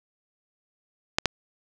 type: clicks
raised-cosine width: 0.2 ms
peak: -3 dBFS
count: 2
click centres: 1.185 / 1.257 s
effects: none